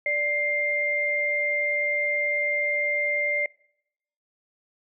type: tone pair together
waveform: sine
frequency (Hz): 587.3 / 2103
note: D5 / C7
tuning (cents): 0 / +8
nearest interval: octave + minor seventh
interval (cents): 2208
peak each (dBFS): -29 / -23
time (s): 0.06-3.46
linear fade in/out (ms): 2
effects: noise-tail reverb RT60 0.8 s tail -25 dB re dry